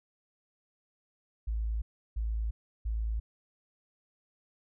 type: tone bursts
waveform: sine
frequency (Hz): 54.9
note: A1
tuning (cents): -3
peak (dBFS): -29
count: 3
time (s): 1.47-3.2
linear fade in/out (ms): 10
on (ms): 350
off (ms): 340
effects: none